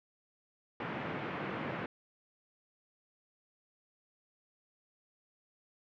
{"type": "band-pass noise", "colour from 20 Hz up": "pink", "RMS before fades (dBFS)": -39, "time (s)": [0.8, 1.86], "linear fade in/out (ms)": 2, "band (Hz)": [130, 2400], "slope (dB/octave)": 24, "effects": []}